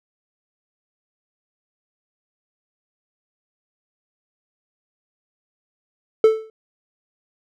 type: tone with exponential decay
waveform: triangle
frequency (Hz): 440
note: A4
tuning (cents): 0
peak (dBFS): -4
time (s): 6.24-6.5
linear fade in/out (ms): 2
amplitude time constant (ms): 56
effects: none